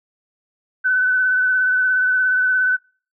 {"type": "tone with vibrato", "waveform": "sine", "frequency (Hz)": 1507, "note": "F#6", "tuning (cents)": 31, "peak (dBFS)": -14, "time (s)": [0.84, 2.77], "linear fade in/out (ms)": 20, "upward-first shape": "sine", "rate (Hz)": 17, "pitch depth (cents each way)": 22, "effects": ["noise-tail reverb RT60 0.4 s tail -24 dB re dry"]}